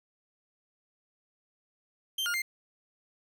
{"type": "tone with pitch steps", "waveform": "40% pulse", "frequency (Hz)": [3139, 1419, 2103], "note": ["G7", "F6", "C7"], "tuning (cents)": [2, 27, 8], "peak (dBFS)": -28, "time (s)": [2.18, 2.42], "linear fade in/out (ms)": 5, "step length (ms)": 80, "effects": []}